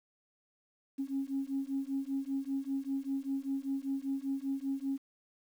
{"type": "beating tone pair", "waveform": "sine", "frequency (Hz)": [270, 275.1], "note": ["C#4", "C#4"], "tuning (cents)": [-45, -13], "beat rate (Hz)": 5.1, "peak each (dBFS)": [-35, -35], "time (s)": [0.98, 4.98], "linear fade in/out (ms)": 20, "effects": ["tanh soft clip ceiling -25 dBFS", "10-bit"]}